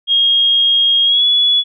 sine tone with pitch glide, 3257 to 3401 Hz, G#7 to G#7, -34 to +40 cents, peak -9 dBFS, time 0.07-1.64 s, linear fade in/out 50 ms, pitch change +74 cents, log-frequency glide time 1.05-1.24 s, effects none

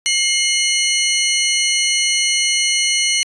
20% pulse tone pair together, 2133 / 2960 Hz, C7 / F#7, +33 / 0 cents, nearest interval tritone, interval 567 cents, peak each -12 dBFS, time 0.06-3.23 s, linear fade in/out 0 ms, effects resampled to 22050 Hz

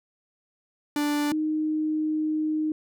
45% pulse / sine tone pair in turn, 293.7 / 309.4 Hz, D4 / D#4, 0 / -10 cents, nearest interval minor second, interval 90 cents, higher second, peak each -23 dBFS, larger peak neither, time 0.96-1.32 / 1.32-2.72 s, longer second, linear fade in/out 2 ms, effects none

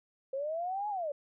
sine linear two-way sweep, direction up then down, 523.3 to 852 to 553 Hz, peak -32 dBFS, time 0.33-1.12 s, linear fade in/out 5 ms, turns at 0.89 s, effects none

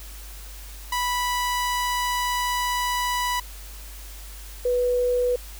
sawtooth / sine tone pair in turn, 985 / 492.5 Hz, B5 / B4, -5 / -5 cents, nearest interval octave, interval 1200 cents, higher first, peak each -19 dBFS, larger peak neither, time 0.92-3.4 / 4.65-5.36 s, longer first, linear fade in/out 5 ms, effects added 50 Hz sine -38 dBFS peak until 5.59 s + white hiss -44 dBFS RMS until 5.59 s

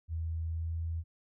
sine tone with pitch glide, 81.6 to 82.41 Hz, E2 to E2, -17 to 0 cents, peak -32 dBFS, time 0.08-1.04 s, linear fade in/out 50 ms, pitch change +17 cents, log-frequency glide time 0.5-0.73 s, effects none

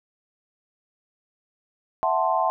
sine chord, F# half-diminished seventh, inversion third, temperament equal, 659.3 / 740 / 880 / 1046.5 Hz, E5 / F#5 / A5 / C6, 0 / 0 / 0 / 0 cents, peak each -25 dBFS, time 2.03-2.5 s, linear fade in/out 0 ms, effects none

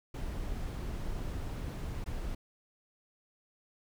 brown noise with dropouts, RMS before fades -37 dBFS, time 0.14-2.35 s, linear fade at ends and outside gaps 5 ms, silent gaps 2.042-2.06 s, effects none

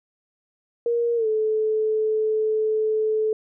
sine tone with pitch glide, 470.8 to 434.2 Hz, A#4 to A4, +17 to -23 cents, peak -19 dBFS, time 0.86-3.33 s, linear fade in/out 2 ms, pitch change -140 cents, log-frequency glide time 1.16-1.27 s, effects none

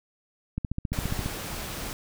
click train, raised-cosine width 5 ms, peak -16 dBFS, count 11, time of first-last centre 0.58-1.26 s, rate 14.7 Hz
pink noise, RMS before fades -35 dBFS, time 0.93-1.93 s, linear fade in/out 0 ms
effects none

